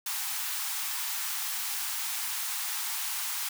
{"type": "high-pass noise", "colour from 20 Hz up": "white", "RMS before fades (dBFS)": -33, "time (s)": [0.06, 3.49], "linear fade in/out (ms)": 5, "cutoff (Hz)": 770, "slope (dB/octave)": 96, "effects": []}